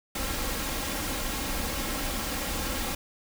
pink noise with comb filter, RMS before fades -31 dBFS, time 0.15-2.95 s, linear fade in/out 5 ms, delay 3.7 ms, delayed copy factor +0.55, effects none

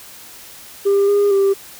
sine tone with pitch steps, 398.8 / 406.6 / 393.2 Hz, G4 / G#4 / G4, +30 / -37 / +5 cents, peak -9 dBFS, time 0.85-1.54 s, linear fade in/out 20 ms, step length 230 ms, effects tanh soft clip ceiling -10 dBFS + white hiss -39 dBFS RMS until 1.79 s

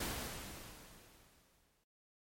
pink noise with exponential decay, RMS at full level -38 dBFS, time 0-1.84 s, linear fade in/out 5 ms, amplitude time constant 400 ms, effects MP3 64 kbps

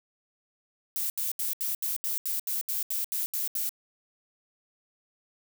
violet noise bursts, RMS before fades -30 dBFS, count 13, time 0.96-3.692 s, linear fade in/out 0 ms, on 140 ms, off 76 ms, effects none

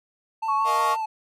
triangle tone with vibrato, 875 Hz, A5, 10 cents flat, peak -23 dBFS, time 0.42-1.06 s, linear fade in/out 10 ms, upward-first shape sine, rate 5.8 Hz, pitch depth 34 cents each way
sine tone, 1108.7 Hz, C#6, in tune, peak -21 dBFS, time 0.48-0.95 s, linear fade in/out 10 ms
sawtooth chord, Bb suspended fourth, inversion none, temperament equal, 466.2 / 622.3 / 698.5 Hz, Bb4 / Eb5 / F5, 0 / 0 / 0 cents, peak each -29 / -27 / -28 dBFS, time 0.64-0.97 s, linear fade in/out 50 ms
effects resampled to 32000 Hz

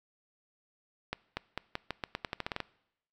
accelerating click train, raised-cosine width 0.3 ms, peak -17 dBFS, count 14, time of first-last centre 1.13-2.603 s, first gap 240 ms, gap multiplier 0.86, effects noise-tail reverb RT60 0.8 s tail -22 dB re dry

